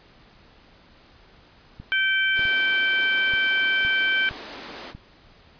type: clicks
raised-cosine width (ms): 5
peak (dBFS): -26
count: 7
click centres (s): 1.8 / 2.393 / 2.454 / 3.337 / 3.85 / 4.311 / 4.95
type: harmonic tone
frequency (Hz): 775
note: G5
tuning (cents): -20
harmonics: 2 / 3 / 4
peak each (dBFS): -21 / -25 / -27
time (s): 1.92-4.29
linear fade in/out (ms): 0
type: high-pass noise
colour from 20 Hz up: pink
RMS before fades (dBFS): -38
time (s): 2.34-4.94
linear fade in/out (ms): 50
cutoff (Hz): 250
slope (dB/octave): 24
effects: pink hiss -53 dBFS RMS until 5.59 s + resampled to 11025 Hz